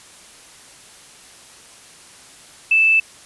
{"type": "tone", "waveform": "sine", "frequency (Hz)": 2637, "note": "E7", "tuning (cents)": 0, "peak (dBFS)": -11, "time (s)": [2.71, 3], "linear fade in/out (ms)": 5, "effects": ["white hiss -44 dBFS RMS until 3.25 s", "resampled to 24000 Hz"]}